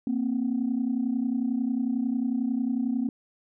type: tone pair together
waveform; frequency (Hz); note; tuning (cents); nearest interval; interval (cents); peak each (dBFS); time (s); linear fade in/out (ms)
sine; 233.1 / 264.2; A#3 / C4; 0 / +17; major second; 217; -26; 0.07-3.09; 2
effects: tanh soft clip ceiling -18 dBFS